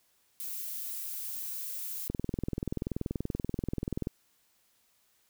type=noise; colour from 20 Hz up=violet; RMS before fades=-38 dBFS; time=0.4-2.08 s; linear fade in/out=0 ms
type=click train; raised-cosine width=3 ms; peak=-19 dBFS; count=42; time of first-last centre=2.1-4.071 s; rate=20.8 Hz
effects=white hiss -70 dBFS RMS until 5.29 s

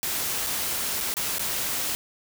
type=noise with dropouts; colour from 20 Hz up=white; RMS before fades=-28 dBFS; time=0.03-1.95 s; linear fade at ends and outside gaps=0 ms; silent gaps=0.465-0.469 / 1.005-1.009 / 1.14-1.168 / 1.384-1.394 s; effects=none

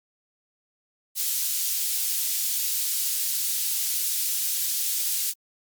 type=high-pass noise; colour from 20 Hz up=white; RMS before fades=-26 dBFS; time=1.15-5.34 s; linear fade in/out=50 ms; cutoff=4200 Hz; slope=12 dB/octave; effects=Opus 48 kbps

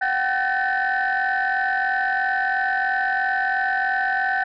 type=tone cluster; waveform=sine; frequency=726 / 769 / 1521 / 1760 / 1828 Hz; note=F#5 / G5 / F#6 / A6 / A#6; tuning=-33 / -33 / +47 / 0 / -34 cents; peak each=-29 / -23 / -22 / -26 / -29 dBFS; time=0.01-4.44 s; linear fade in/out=10 ms; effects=tanh soft clip ceiling -13 dBFS

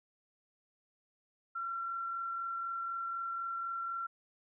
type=tone with amplitude modulation; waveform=sine; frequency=1362 Hz; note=F6; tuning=44 cents flat; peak=-34 dBFS; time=1.55-4.07 s; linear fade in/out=10 ms; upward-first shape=sine; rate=44 Hz; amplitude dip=25%; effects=none

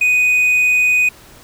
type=tone; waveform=triangle; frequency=2489 Hz; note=D#7; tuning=in tune; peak=-9 dBFS; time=0.01-1.09 s; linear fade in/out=5 ms; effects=pink hiss -43 dBFS RMS until 1.43 s

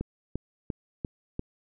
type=click train; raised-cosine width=3 ms; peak=-18 dBFS; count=5; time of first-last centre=0.01-1.394 s; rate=2.89 Hz; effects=none

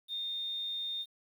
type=tone; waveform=sine; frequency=3649 Hz; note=A#7; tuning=38 cents flat; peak=-34 dBFS; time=0.08-1.06 s; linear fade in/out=50 ms; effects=10-bit

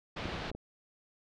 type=low-pass noise; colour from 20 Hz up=pink; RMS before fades=-39 dBFS; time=0.16-0.51 s; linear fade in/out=10 ms; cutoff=4200 Hz; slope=24 dB/octave
type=clicks; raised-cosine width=2 ms; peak=-29 dBFS; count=4; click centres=0.197 / 0.256 / 0.515 / 0.55 s
effects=none

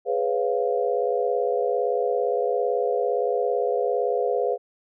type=chord; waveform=sine; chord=C# dominant seventh; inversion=second; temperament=equal with one note detuned; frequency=415.3 / 496.7 / 554.4 / 698.5 Hz; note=G#4 / B4 / C#5 / E#5; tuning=0 / +10 / 0 / 0 cents; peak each=-26 / -24 / -29 / -28 dBFS; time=0.05-4.58 s; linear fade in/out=50 ms; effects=none

